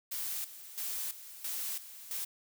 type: noise with tremolo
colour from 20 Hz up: blue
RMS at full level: -37 dBFS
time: 0.11-2.25 s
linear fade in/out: 10 ms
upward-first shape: square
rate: 1.5 Hz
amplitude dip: 75%
effects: none